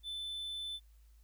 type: tone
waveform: triangle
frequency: 3520 Hz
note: A7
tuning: in tune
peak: -37 dBFS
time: 0.03-0.8 s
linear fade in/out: 50 ms
effects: added 54 Hz sine -58 dBFS peak until 1.23 s + white hiss -75 dBFS RMS until 1.23 s